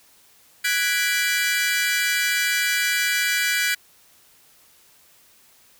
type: chord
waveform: sawtooth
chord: G# half-diminished seventh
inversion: third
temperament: equal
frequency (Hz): 1480 / 1661.2 / 1975.5 / 2349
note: F#6 / G#6 / B6 / D7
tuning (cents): 0 / 0 / 0 / 0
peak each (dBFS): -22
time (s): 0.64-3.75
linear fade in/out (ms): 10
effects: white hiss -55 dBFS RMS until 5.79 s